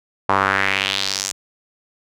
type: tone with band-pass filter sweep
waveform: sawtooth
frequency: 97.4 Hz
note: G2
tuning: 11 cents flat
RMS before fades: -20 dBFS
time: 0.29-1.32 s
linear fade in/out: 5 ms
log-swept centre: 990 to 7200 Hz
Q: 2.7
effects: none